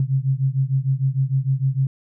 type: beating tone pair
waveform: sine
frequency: 131.2 / 137.8 Hz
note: C3 / C#3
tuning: +5 / -10 cents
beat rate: 6.6 Hz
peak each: -20 / -21 dBFS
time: 0-1.87 s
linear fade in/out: 2 ms
effects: none